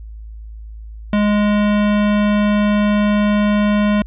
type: tone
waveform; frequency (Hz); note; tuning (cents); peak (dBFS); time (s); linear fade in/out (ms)
square; 207.7; G#3; 0; -13; 1.13-4.02; 2
effects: added 54 Hz sine -30 dBFS peak until 4.06 s + resampled to 8000 Hz